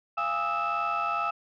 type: tone cluster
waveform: sine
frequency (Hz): 687 / 816 / 1227 / 1309 / 2633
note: F5 / G#5 / D#6 / E6 / E7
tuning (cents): -29 / -31 / -25 / -13 / -3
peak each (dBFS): -33 / -33 / -34 / -27 / -35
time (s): 0.17-1.31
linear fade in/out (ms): 10
effects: tanh soft clip ceiling -20 dBFS